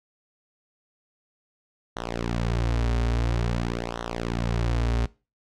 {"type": "tone with flanger", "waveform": "sawtooth", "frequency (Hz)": 58.3, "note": "A#1", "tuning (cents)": 1, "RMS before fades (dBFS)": -26, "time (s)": [1.96, 5.06], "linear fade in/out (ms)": 5, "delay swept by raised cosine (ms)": [0.41, 6.01], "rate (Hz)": 0.49, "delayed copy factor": -0.9, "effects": ["noise-tail reverb RT60 0.3 s tail -21 dB re dry", "low-pass 6000 Hz 12 dB/octave"]}